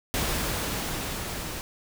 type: noise with level ramp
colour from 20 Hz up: pink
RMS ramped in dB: -27 to -35 dBFS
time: 0.14-1.61 s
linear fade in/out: 0 ms
effects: none